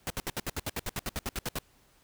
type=noise bursts; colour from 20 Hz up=pink; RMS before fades=-33 dBFS; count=16; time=0.07-1.586 s; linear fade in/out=0 ms; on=31 ms; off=68 ms; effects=pink hiss -64 dBFS RMS until 2.03 s